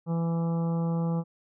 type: harmonic tone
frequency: 166.8 Hz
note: E3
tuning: 21 cents sharp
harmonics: 1 / 2 / 3 / 4 / 5 / 6 / 7 / 8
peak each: -25 / -41 / -36 / -48 / -41 / -49 / -46 / -55 dBFS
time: 0.06-1.24 s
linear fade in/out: 50 ms
effects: none